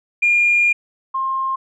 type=tone pair in turn; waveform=sine; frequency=2413 / 1062.8 Hz; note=D7 / C6; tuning=+46 / +27 cents; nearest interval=octave + major second; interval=1419 cents; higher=first; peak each=-11 / -18 dBFS; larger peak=first; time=0.22-0.73 / 1.14-1.56 s; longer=first; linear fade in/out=10 ms; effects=tanh soft clip ceiling -7 dBFS